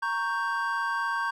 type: chord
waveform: triangle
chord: G diminished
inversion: first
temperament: equal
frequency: 932.3 / 1108.7 / 1568 Hz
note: Bb5 / Db6 / G6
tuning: 0 / 0 / 0 cents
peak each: -30 / -29 / -28 dBFS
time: 0.02-1.31 s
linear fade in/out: 10 ms
effects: none